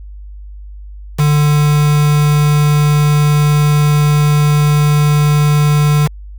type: tone with quantisation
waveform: triangle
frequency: 148.3 Hz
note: D3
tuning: 17 cents sharp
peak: -6 dBFS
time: 1.18-6.08 s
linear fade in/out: 20 ms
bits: 3
effects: added 50 Hz sine -28 dBFS peak until 6.38 s